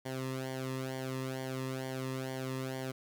sawtooth tone with flanger, 131.1 Hz, C3, 4 cents sharp, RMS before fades -38 dBFS, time 0.05-2.92 s, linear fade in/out 10 ms, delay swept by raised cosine 0.77 to 1.35 ms, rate 2.2 Hz, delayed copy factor -0.8, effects 11-bit

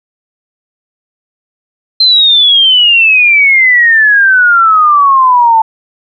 sine exponential sweep, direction down, 4147 to 880 Hz, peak -3 dBFS, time 2-5.62 s, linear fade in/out 5 ms, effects none

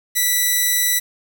5% pulse tone, 1970 Hz, B6, 5 cents flat, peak -5 dBFS, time 0.15-1 s, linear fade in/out 20 ms, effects 7-bit

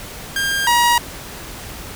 sawtooth tone pair in turn, 1604 / 953.7 Hz, G6 / A#5, +39 / +39 cents, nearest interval major sixth, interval 900 cents, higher first, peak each -14 / -8 dBFS, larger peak second, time 0.36-0.67 / 0.67-0.98 s, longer neither, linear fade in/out 2 ms, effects pink hiss -33 dBFS RMS until 1.95 s

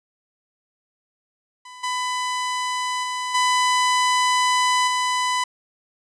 sawtooth tone with level steps, 1000 Hz, B5, 21 cents sharp, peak -35 / -19 / -21 / -13 / -16 dBFS, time 1.65-5.44 s, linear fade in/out 5 ms, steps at 1.83 / 3.03 / 3.34 / 4.87 s, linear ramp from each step 10 ms, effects resampled to 22050 Hz

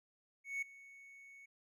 triangle tone with ADSR envelope, 2217 Hz, C#7, in tune, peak -33 dBFS, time 0.44-1.46 s, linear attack 180 ms, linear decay 9 ms, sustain -20 dB, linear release 10 ms, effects none

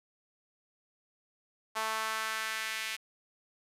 sawtooth tone with high-pass filter sweep, 220 Hz, A3, in tune, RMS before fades -35 dBFS, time 1.75-2.97 s, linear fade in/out 20 ms, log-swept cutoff 950 to 2300 Hz, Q 1.8, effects resampled to 32000 Hz + 10-bit

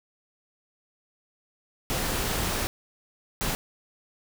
pink noise bursts at uneven times, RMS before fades -28 dBFS, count 2, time 1.9-2.67 / 3.41-3.55 s, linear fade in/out 0 ms, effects none

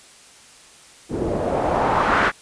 white noise with low-pass filter sweep, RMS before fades -20 dBFS, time 1.09-2.32 s, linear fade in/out 50 ms, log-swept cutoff 340 to 1600 Hz, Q 2, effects white hiss -47 dBFS RMS until 2.41 s + resampled to 22050 Hz

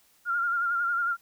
sine tone with vibrato, 1396.9 Hz, F6, in tune, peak -24 dBFS, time 0.25-1.17 s, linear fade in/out 50 ms, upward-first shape sine, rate 11 Hz, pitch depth 44 cents each way, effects white hiss -63 dBFS RMS until 1.21 s

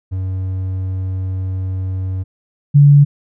triangle / sine tone pair in turn, 93.8 / 143.5 Hz, F#2 / D3, +24 / -40 cents, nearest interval perfect fifth, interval 736 cents, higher second, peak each -16 / -4 dBFS, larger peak second, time 0.11-2.24 / 2.74-3.05 s, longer first, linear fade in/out 20 ms, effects none

